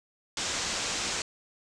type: low-pass noise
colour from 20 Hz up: white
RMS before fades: -32 dBFS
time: 0.37-1.22 s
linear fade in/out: 2 ms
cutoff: 7700 Hz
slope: 48 dB/octave
effects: none